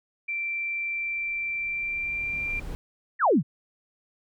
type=tone with pitch glide; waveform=sine; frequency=2349 to 2371 Hz; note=D7 to D7; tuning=0 to +16 cents; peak=-27 dBFS; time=0.28-2.6 s; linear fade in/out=10 ms; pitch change=+16 cents; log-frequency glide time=1.57-2.43 s
type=noise with exponential growth; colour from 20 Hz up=brown; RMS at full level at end=-33 dBFS; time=0.54-2.75 s; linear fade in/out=0 ms; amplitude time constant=480 ms
type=exponential sweep; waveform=sine; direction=down; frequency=1975.5 to 120.2 Hz; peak=-17 dBFS; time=3.19-3.43 s; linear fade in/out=50 ms
effects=none